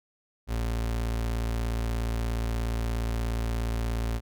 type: tone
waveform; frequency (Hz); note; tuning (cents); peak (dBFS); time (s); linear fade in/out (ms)
35% pulse; 56.9; A#1; -41; -25; 0.47-4.21; 50
effects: none